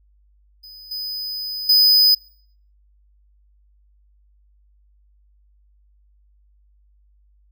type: tone with level steps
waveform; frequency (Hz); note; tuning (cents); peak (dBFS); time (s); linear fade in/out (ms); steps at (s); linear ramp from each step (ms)
square; 5000; D#8; +8; -39 / -26 / -11; 0.63-2.15; 10; 0.91 / 1.69; 5
effects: noise-tail reverb RT60 0.6 s tail -24 dB re dry + added 50 Hz sine -54 dBFS peak until 7.51 s